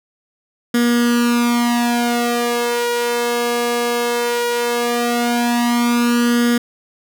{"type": "tone with flanger", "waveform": "sawtooth", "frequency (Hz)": 238.9, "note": "A#3", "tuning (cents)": 43, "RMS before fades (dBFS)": -17, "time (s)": [0.74, 6.58], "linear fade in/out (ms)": 5, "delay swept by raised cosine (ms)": [0.59, 2.39], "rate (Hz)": 0.17, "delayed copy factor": 0.9, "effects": []}